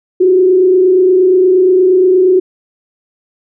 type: tone with frequency modulation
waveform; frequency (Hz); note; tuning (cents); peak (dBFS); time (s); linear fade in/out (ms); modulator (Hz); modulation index
sine; 370; F#4; 0; -5; 0.2-2.4; 10; 28.5; 0.51
effects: none